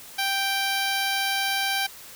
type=tone; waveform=10% pulse; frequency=784 Hz; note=G5; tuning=in tune; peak=-15 dBFS; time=0.18-1.87 s; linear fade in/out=10 ms; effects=white hiss -44 dBFS RMS until 2.15 s